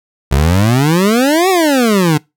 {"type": "exponential two-way sweep", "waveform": "25% pulse", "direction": "up then down", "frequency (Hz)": [64.5, 390, 145.2], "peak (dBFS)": -5, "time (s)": [0.31, 2.18], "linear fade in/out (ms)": 10, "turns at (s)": 1.49, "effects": ["noise-tail reverb RT60 0.2 s tail -23 dB re dry"]}